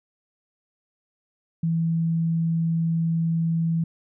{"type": "tone", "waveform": "sine", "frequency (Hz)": 164.81, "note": "E3", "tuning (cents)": 0, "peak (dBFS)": -20, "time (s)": [1.63, 3.84], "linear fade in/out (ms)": 5, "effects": []}